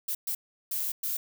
violet noise bursts at uneven times, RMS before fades -31 dBFS, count 4, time 0.08-0.15 / 0.27-0.35 / 0.71-0.92 / 1.03-1.17 s, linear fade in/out 5 ms, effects none

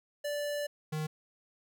square tone pair in turn, 584 / 154.68 Hz, D5 / D#3, -10 / -10 cents, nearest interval octave + major seventh, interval 2300 cents, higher first, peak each -33 / -33 dBFS, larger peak neither, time 0.24-0.67 / 0.92-1.07 s, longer first, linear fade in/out 10 ms, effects none

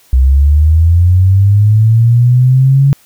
sine linear sweep, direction up, 62.8 to 140.5 Hz, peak -4 dBFS, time 0.13-2.93 s, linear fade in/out 0 ms, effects white hiss -47 dBFS RMS until 3.05 s

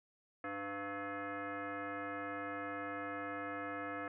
sine tone with frequency modulation, 503 Hz, B4, 32 cents sharp, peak -39 dBFS, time 0.44-4.08 s, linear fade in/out 2 ms, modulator 400 Hz, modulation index 3.6, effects none

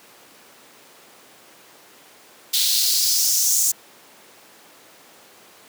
white noise with high-pass filter sweep, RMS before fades -19 dBFS, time 2.53-3.72 s, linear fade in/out 10 ms, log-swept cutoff 3700 to 7000 Hz, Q 3.2, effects pink hiss -48 dBFS RMS until 5.68 s + high-pass 300 Hz 12 dB/octave

